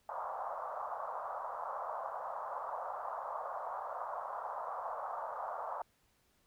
white band-pass noise, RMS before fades -41 dBFS, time 0.09-5.82 s, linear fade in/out 2 ms, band 570 to 1200 Hz, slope 48 dB/octave, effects pink hiss -73 dBFS RMS until 6.46 s

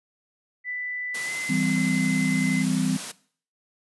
sine tone with pitch glide, 1987 to 2051 Hz, B6 to C7, +10 to -35 cents, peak -28 dBFS, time 0.64-2.65 s, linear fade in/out 50 ms, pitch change +55 cents, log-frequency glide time 1.25-1.31 s
white high-pass noise, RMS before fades -34 dBFS, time 1.14-3.12 s, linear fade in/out 10 ms, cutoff 130 Hz, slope 96 dB/octave
sine chord, C major, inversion first, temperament equal with one note detuned, 164.81 / 196 / 257.1 Hz, E3 / G3 / C4, 0 / 0 / -30 cents, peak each -27 / -26 / -25 dBFS, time 1.49-2.97 s, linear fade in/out 10 ms
effects noise-tail reverb RT60 0.5 s tail -19 dB re dry + resampled to 24000 Hz

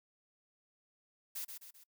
blue noise with echo, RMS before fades -41 dBFS, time 1.35-1.45 s, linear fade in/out 10 ms, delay 130 ms, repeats 3, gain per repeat -6 dB, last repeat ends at 1.84 s, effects noise-tail reverb RT60 0.1 s tail -25 dB re dry

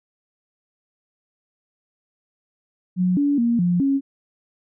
sine tone with pitch steps, 181.8 / 286.1 / 235.1 / 176.1 / 274.8 Hz, F#3 / D4 / A#3 / F3 / C#4, -30 / -45 / +15 / +15 / -15 cents, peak -16 dBFS, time 2.96-4.01 s, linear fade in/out 50 ms, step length 210 ms, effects none

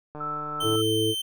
click train, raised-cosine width 1 ms, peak -25 dBFS, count 92, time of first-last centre 0.15-0.757 s, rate 150 Hz
sine tone with tremolo, 1318.5 Hz, E6, in tune, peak -28 dBFS, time 0.2-0.82 s, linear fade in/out 10 ms, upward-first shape sine, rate 2.8 Hz, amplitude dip 35%
45% pulse tone, 3100 Hz, G7, 20 cents flat, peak -27 dBFS, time 0.6-1.22 s, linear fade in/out 10 ms
harmonic tone, 110 Hz, A2, in tune, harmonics 1 / 3 / 4, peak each -29 / -26 / -25 dBFS, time 0.62-1.15 s, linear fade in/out 50 ms
effects none

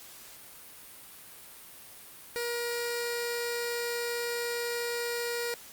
15% pulse tone with notch filter, 475.4 Hz, A#4, 34 cents sharp, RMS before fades -33 dBFS, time 2.36-5.54 s, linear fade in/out 0 ms, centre 1100 Hz, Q 1, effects white hiss -49 dBFS RMS until 5.72 s + Opus 48 kbps

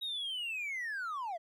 triangle linear sweep, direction down, 3828 to 630 Hz, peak -33 dBFS, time 0.01-1.38 s, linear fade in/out 20 ms, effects tanh soft clip ceiling -30 dBFS

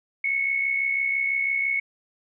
sine tone with amplitude modulation, 2203 Hz, C#7, 11 cents flat, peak -19 dBFS, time 0.24-1.8 s, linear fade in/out 5 ms, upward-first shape sine, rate 66 Hz, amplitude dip 55%, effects none

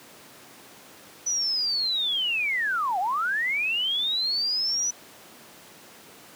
sine linear two-way sweep, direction down then up, 5980 to 698.5 to 5980 Hz, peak -23 dBFS, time 1.26-4.91 s, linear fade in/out 10 ms, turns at 2.99 s, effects pink hiss -48 dBFS RMS until 6.35 s + high-pass 200 Hz 12 dB/octave

